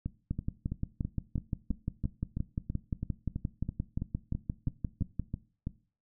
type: two click trains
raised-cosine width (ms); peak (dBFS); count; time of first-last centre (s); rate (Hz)
5; -19 / -21; 29 / 18; 0.31-5.197 / 0.06-5.671; 5.73 / 3.03
effects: noise-tail reverb RT60 0.4 s tail -18 dB re dry